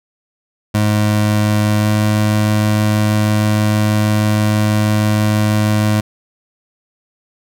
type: tone with pitch glide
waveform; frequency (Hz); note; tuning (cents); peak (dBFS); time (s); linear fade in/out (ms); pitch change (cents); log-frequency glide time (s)
25% pulse; 105.6 to 106.27; G#2 to G#2; +29 to +40; -8; 0.74-6.01; 10; +11; 1.78-1.9
effects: none